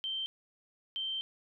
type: tone bursts at uneven times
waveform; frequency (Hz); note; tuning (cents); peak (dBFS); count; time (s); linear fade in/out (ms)
sine; 3126; G7; -6; -33; 2; 0.04-0.26 / 0.96-1.21; 0
effects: none